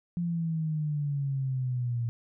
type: exponential sweep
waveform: sine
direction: down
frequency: 174.61 to 116.4 Hz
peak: -27 dBFS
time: 0.17-2.09 s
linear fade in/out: 0 ms
effects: none